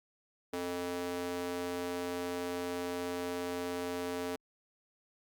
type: tone with high-pass filter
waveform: square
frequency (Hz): 88.3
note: F2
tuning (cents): +20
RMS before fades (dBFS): -37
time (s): 0.53-4.36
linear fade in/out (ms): 5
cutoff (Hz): 360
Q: 2.1
effects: Opus 48 kbps